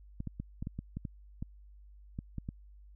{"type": "clicks", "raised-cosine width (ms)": 5, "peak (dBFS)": -25, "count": 12, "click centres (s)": [0.204, 0.273, 0.4, 0.625, 0.671, 0.79, 0.97, 1.052, 1.425, 2.189, 2.383, 2.489], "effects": ["added 50 Hz sine -52 dBFS peak until 2.95 s"]}